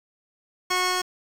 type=tone pair together; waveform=10% pulse; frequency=365.4 / 1095 Hz; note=F#4 / C#6; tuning=-22 / -22 cents; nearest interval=octave + perfect fifth; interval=1900 cents; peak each=-17 dBFS; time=0.7-1.02 s; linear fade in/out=10 ms; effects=low-pass 12000 Hz 12 dB/octave + 7-bit